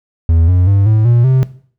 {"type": "tone with pitch steps", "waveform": "triangle", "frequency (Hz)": [82.41, 90.39, 99.14, 108.74, 119.27, 130.82], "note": ["E2", "F#2", "G2", "A2", "A#2", "C3"], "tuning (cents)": [0, -40, 20, -20, 40, 0], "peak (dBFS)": -5, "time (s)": [0.29, 1.43], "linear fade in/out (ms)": 0, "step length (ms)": 190, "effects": ["noise-tail reverb RT60 0.5 s tail -17 dB re dry"]}